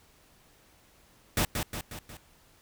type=noise with echo; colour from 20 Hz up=pink; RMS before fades=-26 dBFS; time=1.37-1.45 s; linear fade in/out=2 ms; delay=180 ms; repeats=4; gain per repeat=-5 dB; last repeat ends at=2.17 s; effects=pink hiss -61 dBFS RMS until 2.61 s